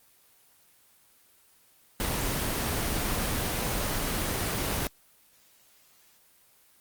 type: noise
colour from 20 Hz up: pink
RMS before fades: -29 dBFS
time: 2-4.87 s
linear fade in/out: 0 ms
effects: white hiss -61 dBFS RMS until 6.8 s + Opus 24 kbps